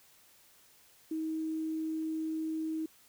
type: tone with quantisation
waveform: sine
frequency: 317.4 Hz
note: D#4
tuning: 35 cents sharp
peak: -32 dBFS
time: 1.11-2.86 s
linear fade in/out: 5 ms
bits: 10
effects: white hiss -62 dBFS RMS until 3.08 s